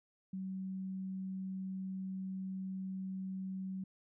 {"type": "tone", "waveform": "sine", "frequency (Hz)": 189.5, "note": "F#3", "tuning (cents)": 42, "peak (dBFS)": -38, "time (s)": [0.33, 3.84], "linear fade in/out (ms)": 5, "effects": []}